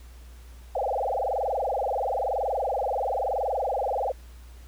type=tone with frequency modulation; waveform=sine; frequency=659.3 Hz; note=E5; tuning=in tune; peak=-24 dBFS; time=0.75-4.12 s; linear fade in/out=5 ms; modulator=21 Hz; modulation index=7.9; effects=added 60 Hz sine -43 dBFS peak until 4.67 s + pink hiss -56 dBFS RMS until 4.67 s